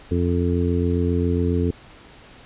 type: harmonic tone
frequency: 87.31 Hz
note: F2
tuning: in tune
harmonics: 1 / 2 / 3 / 4 / 5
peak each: -21 / -26 / -24 / -28 / -26 dBFS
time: 0.11-1.71 s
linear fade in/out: 5 ms
effects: pink hiss -46 dBFS RMS until 2.45 s + resampled to 8000 Hz